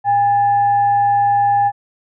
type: tone with frequency modulation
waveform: sine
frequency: 810 Hz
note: G#5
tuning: 43 cents flat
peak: -11 dBFS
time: 0.04-1.72 s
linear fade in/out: 50 ms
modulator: 923 Hz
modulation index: 0.21
effects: none